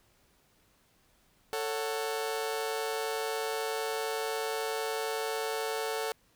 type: chord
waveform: sawtooth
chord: F# minor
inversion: first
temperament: just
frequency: 444 / 555 / 740 Hz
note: A4 / C#5 / F#5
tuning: +16 / +2 / 0 cents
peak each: -29 / -35 / -35 dBFS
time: 1.53-6.12 s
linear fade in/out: 0 ms
effects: pink hiss -67 dBFS RMS until 6.35 s